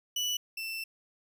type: tone pair in turn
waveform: 30% pulse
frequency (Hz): 2960 / 2671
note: F#7 / E7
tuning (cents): 0 / +22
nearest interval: major second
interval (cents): 178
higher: first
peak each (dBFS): -26 / -32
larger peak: first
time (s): 0.16-0.37 / 0.57-0.84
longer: second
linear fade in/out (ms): 5
effects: none